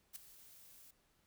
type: noise with ADSR envelope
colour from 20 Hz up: blue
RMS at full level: -45 dBFS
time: 0.13-0.91 s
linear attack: 29 ms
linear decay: 6 ms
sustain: -15 dB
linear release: 6 ms
effects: pink hiss -75 dBFS RMS until 1.26 s